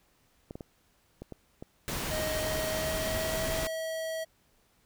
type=clicks; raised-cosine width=2 ms; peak=-27 dBFS; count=7; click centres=0.509 / 0.555 / 0.608 / 1.22 / 1.323 / 1.625 / 1.932 s
type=noise; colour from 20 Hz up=pink; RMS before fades=-34 dBFS; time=1.88-3.67 s; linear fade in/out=0 ms
type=tone with pitch glide; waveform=square; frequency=624 to 644.9 Hz; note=D#5 to E5; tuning=+5 to -38 cents; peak=-33 dBFS; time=2.1-4.25 s; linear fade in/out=20 ms; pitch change=+57 cents; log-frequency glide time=2.28-3.54 s
effects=pink hiss -68 dBFS RMS until 4.85 s